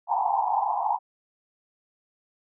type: band-pass noise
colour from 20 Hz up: pink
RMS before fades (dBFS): -25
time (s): 0.07-0.99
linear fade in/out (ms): 50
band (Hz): 730 to 990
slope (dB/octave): 96
effects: none